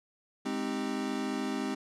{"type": "chord", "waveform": "square", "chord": "Ab major seventh", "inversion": "none", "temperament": "equal", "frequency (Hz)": [207.7, 261.6, 311.1, 392], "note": ["Ab3", "C4", "Eb4", "G4"], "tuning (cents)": [0, 0, 0, 0], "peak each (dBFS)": [-38, -35, -39, -40], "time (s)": [0.45, 1.75], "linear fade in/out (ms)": 10, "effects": ["low-pass 8000 Hz 12 dB/octave"]}